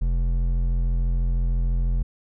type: tone with hard clipping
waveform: sine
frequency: 43.07 Hz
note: F1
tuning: 23 cents flat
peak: -21 dBFS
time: 0.01-2.03 s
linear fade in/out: 10 ms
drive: 8 dB
effects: none